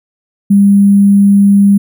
sine tone with sample-and-hold, 200 Hz, G3, 35 cents sharp, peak -3 dBFS, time 0.5-1.78 s, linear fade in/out 10 ms, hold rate 11025 Hz, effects none

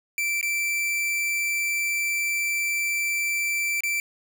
45% pulse tone with dropouts, 2338 Hz, D7, 8 cents flat, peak -23 dBFS, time 0.18-4 s, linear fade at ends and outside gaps 1 ms, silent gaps 0.412-0.428 / 3.806-3.835 s, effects none

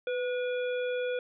harmonic tone with a mistuned harmonic, 484.6 Hz, B4, 33 cents flat, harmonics 1 / 3 / 5 / 7, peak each -29 / -39 / -43 / -46 dBFS, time 0.07-1.19 s, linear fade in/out 2 ms, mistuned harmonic 1, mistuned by +48 cents, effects none

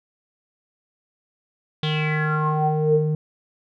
square tone with low-pass filter sweep, 153.7 Hz, D#3, 21 cents flat, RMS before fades -21 dBFS, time 1.83-3.15 s, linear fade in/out 2 ms, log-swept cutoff 3500 to 310 Hz, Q 7.7, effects none

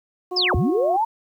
harmonic tone, 363.1 Hz, F#4, 33 cents flat, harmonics 1 / 2 / 3, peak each -26 / -32 / -36 dBFS, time 0.31-0.97 s, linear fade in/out 10 ms
sine linear two-way sweep, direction down then up, 5420 to 52.1 to 933 Hz, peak -17 dBFS, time 0.36-1.05 s, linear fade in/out 10 ms, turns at 0.55 s
effects 9-bit

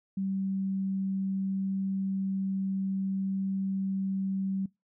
sine tone, 192.9 Hz, G3, 28 cents flat, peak -28 dBFS, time 0.17-4.66 s, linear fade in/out 5 ms, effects noise-tail reverb RT60 0.2 s tail -23 dB re dry

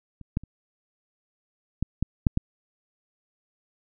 clicks, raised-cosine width 5 ms, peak -30 / -12 / -30 / -12 / -11 / -6 / -10 dBFS, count 7, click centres 0.213 / 0.371 / 0.436 / 1.826 / 2.026 / 2.268 / 2.374 s, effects none

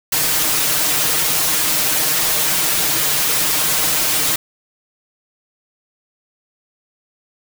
white noise with comb filter, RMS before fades -17 dBFS, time 0.12-4.36 s, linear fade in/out 5 ms, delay 6.5 ms, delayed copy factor +0.95, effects none

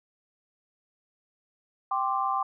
sine chord, G suspended fourth, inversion none, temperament equal, 784 / 1046.5 / 1174.7 Hz, G5 / C6 / D6, 0 / 0 / 0 cents, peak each -29 dBFS, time 1.91-2.43 s, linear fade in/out 5 ms, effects none

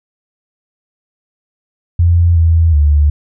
sine tone with pitch steps, 85.8 / 82.5 / 73.6 Hz, F2 / E2 / D2, -30 / +2 / +4 cents, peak -6 dBFS, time 1.99-3.1 s, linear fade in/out 5 ms, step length 370 ms, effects none

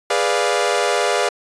sawtooth chord, G# diminished seventh, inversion none, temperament equal, 415.3 / 493.9 / 587.3 / 698.5 Hz, G#4 / B4 / D5 / F5, 0 / 0 / 0 / 0 cents, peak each -18 dBFS, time 0.1-1.29 s, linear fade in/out 5 ms, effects resampled to 22050 Hz

